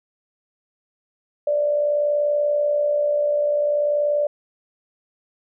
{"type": "tone with amplitude modulation", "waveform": "sine", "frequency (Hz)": 587.3, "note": "D5", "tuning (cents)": 0, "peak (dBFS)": -15, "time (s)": [1.47, 4.27], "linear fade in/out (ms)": 5, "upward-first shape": "sine", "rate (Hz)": 60.5, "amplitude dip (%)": 45, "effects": []}